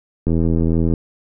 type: click train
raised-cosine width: 3 ms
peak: -6 dBFS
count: 56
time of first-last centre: 0.27-0.937 s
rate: 82.4 Hz
effects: none